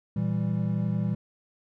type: chord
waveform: triangle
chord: E diminished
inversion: second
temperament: equal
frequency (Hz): 116.54 / 164.81 / 196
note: Bb2 / E3 / G3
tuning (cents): 0 / 0 / 0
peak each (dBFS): -27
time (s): 0.16-1.15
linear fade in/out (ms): 5
effects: none